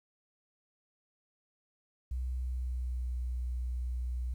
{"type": "tone with pitch glide", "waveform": "sine", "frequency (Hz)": [63, 61.53], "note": ["B1", "B1"], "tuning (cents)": [35, -6], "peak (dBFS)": -32, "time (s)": [2.11, 4.34], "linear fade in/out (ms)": 5, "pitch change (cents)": -41, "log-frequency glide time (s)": [2.41, 3.15], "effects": ["11-bit"]}